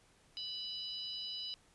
harmonic tone, 989 Hz, B5, 2 cents sharp, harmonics 3 / 4 / 5, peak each -44 / -44 / -45 dBFS, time 0.37-1.54 s, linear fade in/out 0 ms, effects pink hiss -67 dBFS RMS until 1.74 s + resampled to 24000 Hz

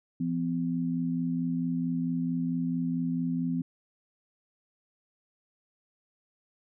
sine tone pair together, 170 / 254.5 Hz, F3 / C4, -46 / -48 cents, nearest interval perfect fifth, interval 698 cents, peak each -30 / -29 dBFS, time 0.2-3.62 s, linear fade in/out 5 ms, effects none

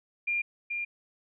sine tone with echo, 2400 Hz, D7, 37 cents sharp, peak -26 dBFS, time 0.27-0.42 s, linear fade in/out 10 ms, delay 430 ms, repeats 1, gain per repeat -4 dB, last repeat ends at 0.85 s, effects none

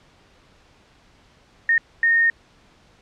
sine tone bursts at uneven times, 1841 Hz, A#6, 22 cents flat, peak -14 dBFS, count 2, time 1.69-1.78 / 2.03-2.3 s, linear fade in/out 2 ms, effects pink hiss -55 dBFS RMS until 3.01 s + low-pass 5000 Hz 12 dB/octave

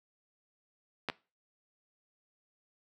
clicks, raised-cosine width 0.3 ms, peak -17 dBFS, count 2, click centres 1.087 / 1.099 s, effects noise-tail reverb RT60 0.3 s tail -20 dB re dry + high-pass 150 Hz 12 dB/octave

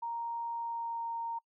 sine tone with pitch glide, 932.3 to 924.8 Hz, A#5 to A#5, 0 to -14 cents, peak -34 dBFS, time 0.02-1.39 s, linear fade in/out 10 ms, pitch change -14 cents, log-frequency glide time 0.5-1.13 s, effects noise-tail reverb RT60 0.1 s tail -26 dB re dry

